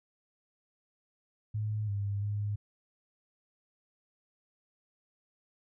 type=tone with pitch steps; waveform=sine; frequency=106.8 / 100.8 / 103.3 Hz; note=G#2 / G2 / G#2; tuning=+49 / +49 / -9 cents; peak=-30 dBFS; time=1.54-2.56 s; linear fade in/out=10 ms; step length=340 ms; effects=none